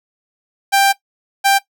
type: tone pair in turn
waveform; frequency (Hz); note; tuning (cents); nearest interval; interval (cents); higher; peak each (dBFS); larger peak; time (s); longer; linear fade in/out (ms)
sawtooth; 789 / 789; G5 / G5; +11 / +11; unison; 0; neither; -6; neither; 0.72-0.93 / 1.44-1.59; first; 20
effects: noise-tail reverb RT60 0.1 s tail -17 dB re dry